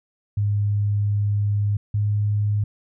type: tone pair in turn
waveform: sine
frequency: 102.8 / 103.93 Hz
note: G#2 / G#2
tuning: -17 / +2 cents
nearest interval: unison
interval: 19 cents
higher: second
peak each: -18 dBFS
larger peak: neither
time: 0.37-1.77 / 1.94-2.64 s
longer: first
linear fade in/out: 5 ms
effects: none